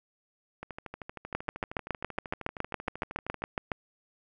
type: two click trains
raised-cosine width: 0.5 ms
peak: -14 / -24 dBFS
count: 18 / 37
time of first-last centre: 1.35-3.718 / 0.63-3.421 s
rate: 7.18 / 12.9 Hz
effects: none